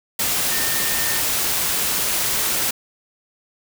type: tone in noise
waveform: sine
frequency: 1818 Hz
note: A#6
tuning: 44 cents flat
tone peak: -29 dBFS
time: 0.51-1.2 s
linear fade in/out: 5 ms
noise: white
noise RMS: -21 dBFS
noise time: 0.19-2.71 s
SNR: -11 dB
effects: none